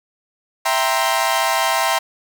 sawtooth chord, C dominant seventh, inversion first, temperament equal, 659.3 / 784 / 932.3 / 1046.5 Hz, E5 / G5 / Bb5 / C6, 0 / 0 / 0 / 0 cents, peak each -18 dBFS, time 0.65-1.99 s, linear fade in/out 10 ms, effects none

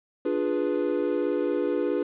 triangle chord, D diminished seventh, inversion none, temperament equal with one note detuned, 293.7 / 350.6 / 415.3 / 493.9 Hz, D4 / F4 / Ab4 / Cb5, 0 / +7 / 0 / 0 cents, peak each -27 dBFS, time 0.25-2.03 s, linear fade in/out 5 ms, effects resampled to 8000 Hz + 9-bit

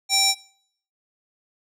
square tone with band-pass filter, 780 Hz, G5, 9 cents flat, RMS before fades -19 dBFS, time 0.09-0.35 s, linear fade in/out 50 ms, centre 6000 Hz, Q 2.4, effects noise-tail reverb RT60 0.6 s tail -21 dB re dry

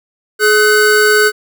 square tone pair together, 422.9 / 1507 Hz, G#4 / F#6, +31 / +31 cents, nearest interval octave + minor seventh, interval 2200 cents, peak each -11 dBFS, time 0.39-1.32 s, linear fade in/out 50 ms, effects none

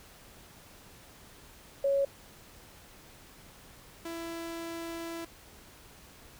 sine / sawtooth tone pair in turn, 554.4 / 333.5 Hz, C#5 / E4, 0 / +20 cents, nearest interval major sixth, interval 880 cents, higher first, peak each -24 / -33 dBFS, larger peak first, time 1.84-2.05 / 4.05-5.25 s, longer second, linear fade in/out 5 ms, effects pink hiss -54 dBFS RMS until 6.39 s

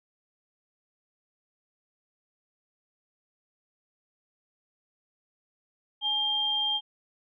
sine tone pair together, 844 / 3189 Hz, G#5 / G7, +28 / +29 cents, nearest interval octave + major seventh, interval 2301 cents, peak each -35 / -25 dBFS, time 6.01-6.81 s, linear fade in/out 50 ms, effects none

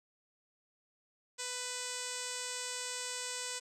5% pulse tone with low-pass filter, 497.3 Hz, B4, 12 cents sharp, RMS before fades -40 dBFS, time 1.38-3.6 s, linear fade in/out 20 ms, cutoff 8400 Hz, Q 8.1, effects none

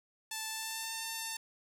5% pulse tone with pitch glide, 880 to 898.5 Hz, A5 to A5, 0 to +36 cents, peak -25 dBFS, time 0.31-1.37 s, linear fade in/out 5 ms, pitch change +36 cents, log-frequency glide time 0.49-0.92 s, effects none

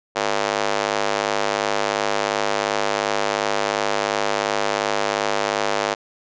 square tone with high-pass filter, 51.4 Hz, G#1, 17 cents flat, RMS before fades -22 dBFS, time 0.15-5.95 s, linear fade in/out 20 ms, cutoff 570 Hz, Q 1.2, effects resampled to 16000 Hz

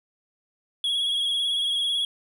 triangle tone with vibrato, 3322 Hz, G#7, in tune, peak -21 dBFS, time 0.84-2.05 s, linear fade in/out 2 ms, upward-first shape sine, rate 18 Hz, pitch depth 41 cents each way, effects none

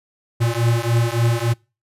square beating tone pair, 115.6 / 119.1 Hz, A#2 / A#2, -14 / +38 cents, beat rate 3.5 Hz, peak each -20 dBFS, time 0.4-1.54 s, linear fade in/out 20 ms, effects noise-tail reverb RT60 0.3 s tail -25 dB re dry + resampled to 32000 Hz

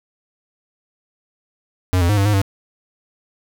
square tone with pitch steps, 91.6 / 86.2 / 104.2 / 98.8 / 104.8 / 97.8 Hz, F#2 / F2 / G#2 / G2 / G#2 / G2, -17 / -22 / +6 / +14 / +16 / -4 cents, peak -14 dBFS, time 1.93-2.416 s, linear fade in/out 0 ms, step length 81 ms, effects none

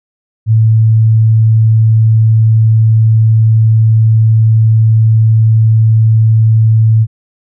sine tone, 111 Hz, A2, 16 cents sharp, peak -4 dBFS, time 0.46-7.07 s, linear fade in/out 50 ms, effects none

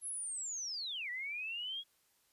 sine linear two-way sweep, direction down then up, 11175 to 1915 to 3341 Hz, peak -38 dBFS, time 0.01-1.84 s, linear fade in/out 50 ms, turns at 1.1 s, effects white hiss -73 dBFS RMS until 2.32 s + resampled to 32000 Hz

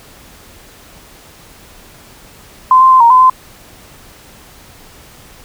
sine tone with pitch steps, 1031 / 1045 / 1036 / 933 / 1019 / 1031 Hz, C6 / C6 / C6 / A#5 / C6 / C6, -26 / -2 / -17 / +1 / -46 / -26 cents, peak -3 dBFS, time 2.71-3.298 s, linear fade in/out 2 ms, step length 98 ms, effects pink hiss -40 dBFS RMS until 5.44 s

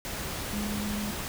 sine tone in noise, 207.7 Hz, G#3, in tune, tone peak -31 dBFS, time 0.53-1.11 s, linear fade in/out 0 ms, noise pink, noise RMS -35 dBFS, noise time 0.05-1.28 s, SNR +1 dB, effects none

